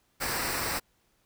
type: noise with comb filter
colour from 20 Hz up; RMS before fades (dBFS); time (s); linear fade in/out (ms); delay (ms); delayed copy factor
pink; -31; 0.2-0.8; 20; 0.3; -0.6
effects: pink hiss -70 dBFS RMS until 1.25 s